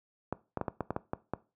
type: clicks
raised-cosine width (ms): 1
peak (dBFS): -17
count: 9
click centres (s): 0.326 / 0.573 / 0.613 / 0.682 / 0.807 / 0.906 / 0.964 / 1.134 / 1.336
effects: noise-tail reverb RT60 0.3 s tail -19 dB re dry + high-pass 80 Hz 12 dB/octave